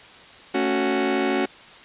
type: chord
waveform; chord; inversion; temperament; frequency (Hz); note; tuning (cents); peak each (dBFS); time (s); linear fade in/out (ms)
sawtooth; F# minor; first; just; 222 / 277.5 / 370; A3 / C#4 / F#4; +16 / +2 / 0; -24 / -20 / -19; 0.54-1.46; 10
effects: white hiss -45 dBFS RMS until 1.84 s + resampled to 8000 Hz